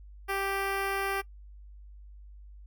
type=tone with notch filter; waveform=10% pulse; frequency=392 Hz; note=G4; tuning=in tune; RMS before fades=-31 dBFS; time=0.28-1.22 s; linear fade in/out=20 ms; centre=6600 Hz; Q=1.1; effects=noise-tail reverb RT60 0.1 s tail -21 dB re dry + added 50 Hz sine -46 dBFS peak until 2.66 s